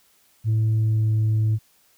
sine tone with pitch glide, 110 to 108.99 Hz, A2 to A2, 0 to -16 cents, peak -15 dBFS, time 0.44-1.59 s, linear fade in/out 50 ms, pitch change -16 cents, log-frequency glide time 0.75-1.1 s, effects tanh soft clip ceiling -16 dBFS + white hiss -60 dBFS RMS until 1.97 s

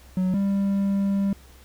triangle tone pair in turn, 185.2 / 197.75 Hz, F#3 / G3, +2 / +15 cents, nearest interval minor second, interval 113 cents, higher second, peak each -18 / -18 dBFS, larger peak neither, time 0.17-0.34 / 0.34-1.33 s, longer second, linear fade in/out 2 ms, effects added 65 Hz sine -48 dBFS peak until 1.64 s + pink hiss -53 dBFS RMS until 1.64 s

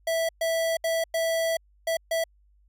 square tone bursts at uneven times, 657 Hz, E5, 6 cents flat, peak -24 dBFS, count 6, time 0.07-0.29 / 0.41-0.77 / 0.84-1.04 / 1.14-1.57 / 1.87-1.97 / 2.11-2.24 s, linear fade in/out 5 ms, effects added 50 Hz sine -58 dBFS peak until 2.68 s

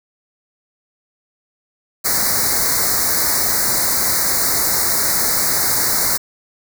white band-stop noise, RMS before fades -17 dBFS, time 2.04-6.18 s, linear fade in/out 20 ms, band 2200 to 4000 Hz, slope 96 dB/octave, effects none

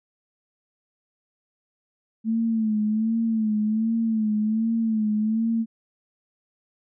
sine tone with vibrato, 220 Hz, A3, in tune, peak -20 dBFS, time 2.24-5.66 s, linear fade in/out 50 ms, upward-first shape sine, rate 1.3 Hz, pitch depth 65 cents each way, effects none

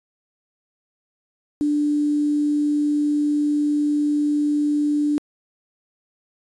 sine tone with quantisation, 294.9 Hz, D4, 7 cents sharp, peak -17 dBFS, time 1.61-5.18 s, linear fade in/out 0 ms, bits 7, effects resampled to 22050 Hz

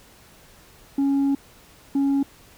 sine tone pair in turn, 277.2 / 277.2 Hz, C#4 / C#4, 0 / 0 cents, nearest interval unison, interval 0 cents, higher neither, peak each -15 / -15 dBFS, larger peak neither, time 0.98-1.35 / 1.95-2.23 s, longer first, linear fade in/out 5 ms, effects tanh soft clip ceiling -17 dBFS + pink hiss -51 dBFS RMS until 2.57 s

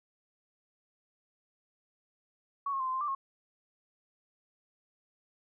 sine tone with pitch steps, 1119 / 1084 / 1043 / 1034 / 1049 / 1178 / 1084 Hz, C#6 / C#6 / C6 / C6 / C6 / D6 / C#6, +16 / -39 / -6 / -21 / +4 / +5 / -39 cents, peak -30 dBFS, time 2.66-3.15 s, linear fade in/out 5 ms, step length 70 ms, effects none

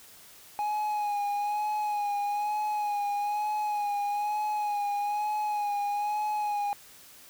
triangle tone with vibrato, 830.6 Hz, G#5, in tune, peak -25 dBFS, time 0.59-6.73 s, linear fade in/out 0 ms, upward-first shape sine, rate 1.1 Hz, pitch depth 31 cents each way, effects white hiss -52 dBFS RMS until 7.29 s

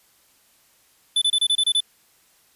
square tone bursts, 3500 Hz, A7, 10 cents flat, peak -17 dBFS, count 8, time 1.16-1.805 s, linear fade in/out 5 ms, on 57 ms, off 27 ms, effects white hiss -59 dBFS RMS until 2.55 s + resampled to 32000 Hz

